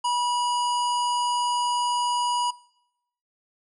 harmonic tone, 971 Hz, B5, 30 cents flat, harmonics 1 / 3 / 5 / 7 / 9 / 10, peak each -22 / -32 / -36 / -39 / -41 / -42 dBFS, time 0.04-2.51 s, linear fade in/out 10 ms, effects noise-tail reverb RT60 0.8 s tail -23 dB re dry

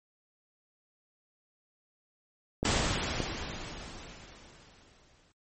clicks, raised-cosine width 2 ms, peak -16 dBFS, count 2, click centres 2.63 / 3.203 s
pink noise with exponential decay, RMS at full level -26 dBFS, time 2.65-5.32 s, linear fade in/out 2 ms, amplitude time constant 580 ms
effects MP3 32 kbps

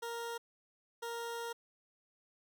20% pulse tone pair in turn, 466.8 / 466.8 Hz, A#4 / A#4, +2 / +2 cents, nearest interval unison, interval 0 cents, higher neither, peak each -34 / -34 dBFS, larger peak neither, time 0.02-0.38 / 1.02-1.53 s, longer second, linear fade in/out 10 ms, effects none

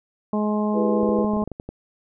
harmonic tone, 211 Hz, G#3, 28 cents sharp, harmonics 1 / 2 / 3 / 4 / 5, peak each -21 / -28 / -29 / -32 / -32 dBFS, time 0.33-1.44 s, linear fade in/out 2 ms
sine chord, E minor, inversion none, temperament equal with one note detuned, 329.6 / 396.3 / 493.9 Hz, E4 / G4 / B4, 0 / +19 / 0 cents, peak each -27 / -28 / -23 dBFS, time 0.73-1.27 s, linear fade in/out 50 ms
clicks, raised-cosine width 2 ms, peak -19 dBFS, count 11, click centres 1.032 / 1.091 / 1.188 / 1.246 / 1.336 / 1.367 / 1.424 / 1.476 / 1.517 / 1.599 / 1.69 s
effects none

